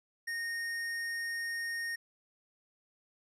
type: tone with tanh clipping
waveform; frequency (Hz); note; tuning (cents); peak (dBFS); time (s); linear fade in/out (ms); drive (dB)
sine; 1850; A#6; -14; -36; 0.27-1.96; 10; 17
effects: resampled to 32000 Hz